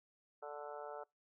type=harmonic tone with a mistuned harmonic; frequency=146.83 Hz; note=D3; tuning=in tune; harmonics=3 / 4 / 5 / 6 / 7 / 8 / 9 / 10; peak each=-50 / -49 / -51 / -53 / -60 / -63 / -53 / -62 dBFS; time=0.42-1.04 s; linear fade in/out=10 ms; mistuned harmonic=8; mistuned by=-34 cents; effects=noise-tail reverb RT60 0.2 s tail -25 dB re dry